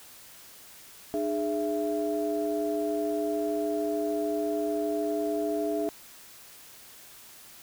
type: tone cluster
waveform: sine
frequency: 301.8 / 415.2 / 667 Hz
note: D4 / G#4 / E5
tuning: +47 / 0 / +20 cents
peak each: -30 dBFS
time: 1.14-5.89 s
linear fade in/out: 0 ms
effects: tanh soft clip ceiling -18 dBFS + white hiss -50 dBFS RMS until 7.62 s